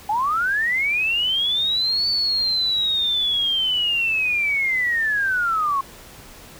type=linear two-way sweep; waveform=sine; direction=up then down; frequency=808 to 4520 to 1070 Hz; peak=-18 dBFS; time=0.09-5.81 s; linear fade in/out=5 ms; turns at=2.08 s; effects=pink hiss -43 dBFS RMS until 6.59 s